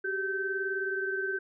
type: tone cluster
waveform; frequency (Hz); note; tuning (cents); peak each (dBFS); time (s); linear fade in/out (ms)
sine; 382.9 / 402 / 1545; G4 / G4 / G6; -41 / +44 / -26; -34 / -39 / -31; 0.04-1.39; 10
effects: none